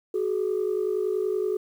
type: tone pair together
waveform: sine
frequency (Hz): 373.3 / 423.9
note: F#4 / G#4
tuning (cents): +15 / +35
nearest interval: major second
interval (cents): 220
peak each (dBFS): -25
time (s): 0.14-1.57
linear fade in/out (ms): 5
effects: tanh soft clip ceiling -18 dBFS + 9-bit